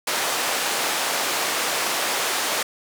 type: band-pass noise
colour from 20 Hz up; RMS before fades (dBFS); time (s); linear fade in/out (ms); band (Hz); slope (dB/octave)
pink; -24; 0.07-2.63; 5; 550 to 12000; 12
effects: none